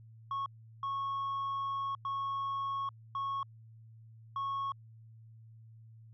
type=tone bursts at uneven times; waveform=sine; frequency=1100 Hz; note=C#6; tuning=14 cents flat; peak=-30 dBFS; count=5; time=0.31-0.46 / 0.83-1.95 / 2.05-2.89 / 3.15-3.43 / 4.36-4.72 s; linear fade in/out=2 ms; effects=tanh soft clip ceiling -32 dBFS + added 112 Hz sine -52 dBFS peak until 6.13 s